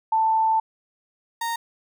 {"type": "tone pair in turn", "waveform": ["sine", "35% pulse"], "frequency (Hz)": [886, 926.6], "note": ["A5", "A#5"], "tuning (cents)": [12, -11], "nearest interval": "minor second", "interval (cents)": 77, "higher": "second", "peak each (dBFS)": [-17, -23], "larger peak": "first", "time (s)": [[0.12, 0.6], [1.41, 1.56]], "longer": "first", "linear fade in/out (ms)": 5, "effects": []}